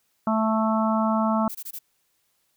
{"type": "harmonic tone", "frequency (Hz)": 220, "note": "A3", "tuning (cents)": 0, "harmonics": [1, 3, 4, 5, 6], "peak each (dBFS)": [-22, -27, -28, -29, -30], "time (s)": [0.27, 1.48], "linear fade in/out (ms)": 2}
{"type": "noise bursts", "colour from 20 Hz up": "violet", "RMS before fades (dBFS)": -35, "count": 4, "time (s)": [1.49, 1.79], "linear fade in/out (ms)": 10, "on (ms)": 60, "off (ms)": 20}
{"effects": ["white hiss -70 dBFS RMS until 2.56 s"]}